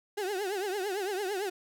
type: tone with vibrato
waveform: 35% pulse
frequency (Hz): 392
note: G4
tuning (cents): 0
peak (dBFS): -29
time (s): 0.17-1.5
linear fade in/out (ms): 10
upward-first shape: triangle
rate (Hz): 8.9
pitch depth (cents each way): 170
effects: none